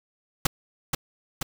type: noise with echo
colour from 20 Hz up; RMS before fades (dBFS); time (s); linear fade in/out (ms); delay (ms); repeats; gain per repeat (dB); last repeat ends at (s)
pink; -21; 0.45-0.47; 5; 480; 2; -4; 1.43
effects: none